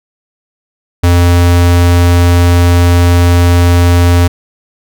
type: tone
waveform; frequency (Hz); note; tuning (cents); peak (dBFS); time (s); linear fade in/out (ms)
square; 87.3; F2; 0; -5; 1.03-4.28; 10
effects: none